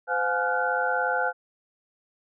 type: tone cluster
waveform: sine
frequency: 512 / 713 / 844 / 1406 / 1503 Hz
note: C5 / F5 / G#5 / F6 / F#6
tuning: -38 / +36 / +28 / +11 / +27 cents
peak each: -29 dBFS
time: 0.07-1.33 s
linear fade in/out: 50 ms
effects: none